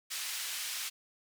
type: band-pass noise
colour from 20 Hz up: pink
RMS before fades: -38 dBFS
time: 0.1-0.9 s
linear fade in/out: 20 ms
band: 2400 to 14000 Hz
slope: 12 dB/octave
effects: none